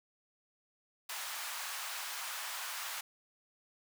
pink high-pass noise, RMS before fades -41 dBFS, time 1.09-3.01 s, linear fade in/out 5 ms, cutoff 870 Hz, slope 24 dB/octave, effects none

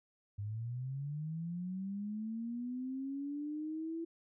sine linear sweep, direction up, 99.5 to 334.1 Hz, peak -37 dBFS, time 0.38-4.05 s, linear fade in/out 10 ms, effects none

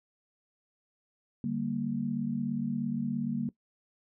sine chord, G minor, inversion second, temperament equal, 146.83 / 196 / 233.1 Hz, D3 / G3 / Bb3, 0 / 0 / 0 cents, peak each -36 / -35 / -31 dBFS, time 1.44-3.49 s, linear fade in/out 2 ms, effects noise-tail reverb RT60 0.1 s tail -19 dB re dry

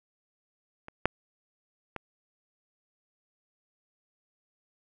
clicks, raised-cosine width 0.5 ms, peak -27 / -7 / -20 dBFS, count 3, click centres 0.884 / 1.056 / 1.963 s, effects none

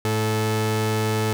sawtooth tone pair together, 108.65 / 217.3 Hz, A2 / A3, -21 / -21 cents, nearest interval octave, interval 1200 cents, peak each -18 / -18 dBFS, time 0.05-1.33 s, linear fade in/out 0 ms, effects none

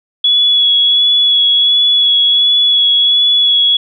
sine tone with vibrato, 3380 Hz, G#7, 30 cents sharp, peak -7 dBFS, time 0.24-3.77 s, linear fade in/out 5 ms, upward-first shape sine, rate 1.4 Hz, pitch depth 17 cents each way, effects none

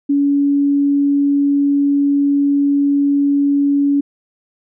sine tone, 283.1 Hz, C#4, 37 cents sharp, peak -11 dBFS, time 0.09-4.01 s, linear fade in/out 10 ms, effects none

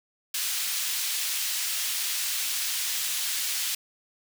pink high-pass noise, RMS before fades -29 dBFS, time 0.34-3.75 s, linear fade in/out 5 ms, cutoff 3000 Hz, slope 12 dB/octave, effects none

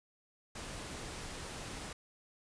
pink noise, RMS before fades -44 dBFS, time 0.55-1.93 s, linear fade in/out 5 ms, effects resampled to 22050 Hz

